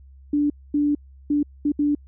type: tone bursts at uneven times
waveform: sine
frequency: 292.1 Hz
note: D4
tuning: 9 cents flat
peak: -17 dBFS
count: 5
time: 0.33-0.5 / 0.74-0.95 / 1.3-1.43 / 1.65-1.72 / 1.79-1.95 s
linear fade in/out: 5 ms
effects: added 67 Hz sine -44 dBFS peak until 2.07 s